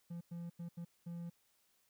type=tone bursts at uneven times; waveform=triangle; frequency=170.9 Hz; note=F3; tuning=37 cents flat; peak=-40 dBFS; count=5; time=0.1-0.21 / 0.31-0.5 / 0.59-0.69 / 0.77-0.85 / 1.06-1.3 s; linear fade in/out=10 ms; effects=white hiss -75 dBFS RMS until 1.89 s